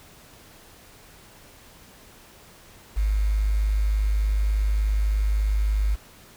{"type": "tone with quantisation", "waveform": "sine", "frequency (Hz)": 51.7, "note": "G#1", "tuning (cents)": -7, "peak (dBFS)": -19, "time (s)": [2.96, 5.96], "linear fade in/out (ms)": 20, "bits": 7, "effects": ["pink hiss -50 dBFS RMS until 6.36 s"]}